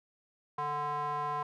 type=tone with band-pass filter; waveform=square; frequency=147.5 Hz; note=D3; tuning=8 cents sharp; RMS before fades=-34 dBFS; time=0.58-1.43 s; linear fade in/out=5 ms; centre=960 Hz; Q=5.6; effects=none